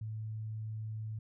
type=tone; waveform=sine; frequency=109.2 Hz; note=A2; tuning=13 cents flat; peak=-37 dBFS; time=0.01-1.19 s; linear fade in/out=5 ms; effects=none